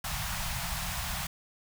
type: band-stop noise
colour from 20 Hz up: pink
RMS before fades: -34 dBFS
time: 0.04-1.27 s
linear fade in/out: 5 ms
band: 190 to 660 Hz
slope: 48 dB/octave
effects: none